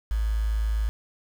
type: tone with quantisation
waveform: sine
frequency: 54 Hz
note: A1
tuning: 32 cents flat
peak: -22 dBFS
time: 0.11-0.89 s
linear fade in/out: 0 ms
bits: 7
effects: none